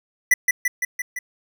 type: tone with echo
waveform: square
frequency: 1975.5 Hz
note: B6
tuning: in tune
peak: -12 dBFS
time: 0.31-0.34 s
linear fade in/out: 5 ms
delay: 170 ms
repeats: 5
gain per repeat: -3 dB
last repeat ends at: 1.19 s
effects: none